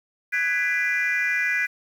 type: chord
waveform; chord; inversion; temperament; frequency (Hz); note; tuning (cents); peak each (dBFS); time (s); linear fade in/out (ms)
sine; G# half-diminished seventh; third; just; 1495.1 / 1661.2 / 1993.5 / 2392; F#6 / G#6 / B6 / D7; +18 / 0 / +16 / +31; -28 / -25 / -23 / -26; 0.32-1.67; 20
effects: tanh soft clip ceiling -15 dBFS + 8-bit